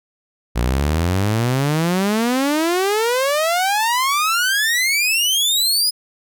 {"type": "exponential sweep", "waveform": "sawtooth", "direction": "up", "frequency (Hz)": [56.6, 5080], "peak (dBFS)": -12, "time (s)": [0.55, 5.91], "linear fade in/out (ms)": 20, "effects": []}